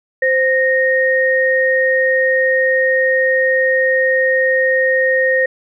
sine tone pair together, 521 / 1856.6 Hz, C5 / A#6, -7 / -7 cents, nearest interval octave + minor seventh, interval 2200 cents, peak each -14 dBFS, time 0.22-5.46 s, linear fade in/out 5 ms, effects none

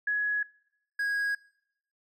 sine / triangle tone pair in turn, 1679 / 1648.3 Hz, G#6 / G#6, +18 / -14 cents, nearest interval unison, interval 32 cents, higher first, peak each -25 dBFS, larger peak neither, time 0.07-0.43 / 0.99-1.35 s, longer neither, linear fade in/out 5 ms, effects noise-tail reverb RT60 0.8 s tail -23 dB re dry

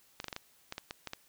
clicks, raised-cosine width 0.2 ms, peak -21 dBFS, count 10, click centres 0.201 / 0.243 / 0.283 / 0.328 / 0.364 / 0.724 / 0.781 / 0.909 / 1.073 / 1.134 s, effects white hiss -65 dBFS RMS until 1.28 s

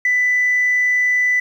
sine tone with ADSR envelope, 1990 Hz, B6, 13 cents sharp, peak -10 dBFS, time 0.05-1.4 s, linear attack 4 ms, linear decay 4 ms, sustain -2 dB, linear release 6 ms, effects tanh soft clip ceiling -10 dBFS + 8-bit

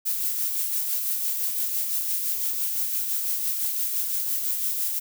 violet noise with tremolo, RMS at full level -25 dBFS, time 0.05-5 s, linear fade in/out 20 ms, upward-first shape sine, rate 5.9 Hz, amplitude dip 35%, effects none

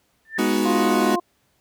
sine tone with exponential growth, 1782 Hz, A6, 22 cents sharp, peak -20 dBFS, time 0.25-0.38 s, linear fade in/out 2 ms, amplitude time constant 28 ms
40% pulse chord, G# minor seventh, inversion none, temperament equal, 207.7 / 246.9 / 311.1 / 370 Hz, G#3 / B3 / D#4 / F#4, 0 / 0 / 0 / 0 cents, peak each -23 dBFS, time 0.38-1.16 s, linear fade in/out 10 ms
harmonic tone, 351.5 Hz, F4, 11 cents sharp, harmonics 1 / 2 / 3, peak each -26 / -26 / -26 dBFS, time 0.65-1.2 s, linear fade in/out 10 ms
effects pink hiss -65 dBFS RMS until 1.6 s + high-pass 60 Hz 12 dB/octave

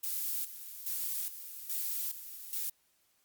violet noise with tremolo, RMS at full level -35 dBFS, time 0.03-2.7 s, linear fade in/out 10 ms, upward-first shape square, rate 1.2 Hz, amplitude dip 70%, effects white hiss -72 dBFS RMS until 3.24 s + Opus 48 kbps

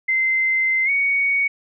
sine tone with pitch glide, 2073 to 2235 Hz, C7 to C#7, -17 to +14 cents, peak -16 dBFS, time 0.08-1.48 s, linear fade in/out 10 ms, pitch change +131 cents, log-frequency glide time 0.85-0.9 s, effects none

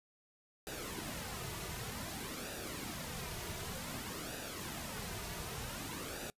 pink noise with flanger, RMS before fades -43 dBFS, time 0.67-6.3 s, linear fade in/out 0 ms, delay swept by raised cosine 0.92 to 3.82 ms, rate 0.54 Hz, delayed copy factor -0.6, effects noise-tail reverb RT60 0.1 s tail -24 dB re dry + resampled to 32000 Hz

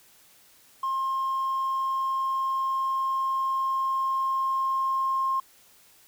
triangle tone with level ramp, 1065 Hz, C6, 30 cents sharp, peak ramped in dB -22 to -19 dBFS, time 0.83-5.4 s, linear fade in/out 5 ms, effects tanh soft clip ceiling -21 dBFS + white hiss -57 dBFS RMS until 6.07 s

